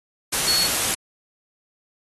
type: tone in noise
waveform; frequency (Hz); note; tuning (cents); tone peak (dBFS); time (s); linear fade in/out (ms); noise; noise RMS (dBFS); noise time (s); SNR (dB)
sine; 4372; C#8; -25; -19; 0.47-0.67; 10; white; -22; 0.32-0.95; 0
effects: AAC 32 kbps